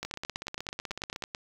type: two click trains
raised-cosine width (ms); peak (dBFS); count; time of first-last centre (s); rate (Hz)
0.2; -19 / -17; 20 / 13; 0.05-1.223 / 0.03-1.349; 16.2 / 9.1
effects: 8-bit